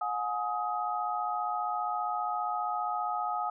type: tone cluster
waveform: sine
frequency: 722 / 837 / 1259 Hz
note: F#5 / G#5 / D#6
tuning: -43 / +13 / +20 cents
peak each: -34 / -34 / -33 dBFS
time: 0.01-3.5 s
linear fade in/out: 5 ms
effects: none